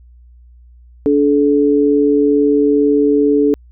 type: tone pair together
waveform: sine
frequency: 288.9 / 431.1 Hz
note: D4 / A4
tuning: -28 / -35 cents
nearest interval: perfect fifth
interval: 693 cents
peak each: -12 dBFS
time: 1.06-3.54 s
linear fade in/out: 0 ms
effects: added 60 Hz sine -40 dBFS peak until 3.71 s